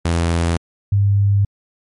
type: tone pair in turn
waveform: sawtooth / sine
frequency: 84.3 / 100.42 Hz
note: E2 / G2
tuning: +39 / +42 cents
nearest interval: minor third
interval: 303 cents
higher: second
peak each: -11 dBFS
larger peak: neither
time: 0.05-0.57 / 0.92-1.45 s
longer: second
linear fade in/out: 5 ms
effects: MP3 48 kbps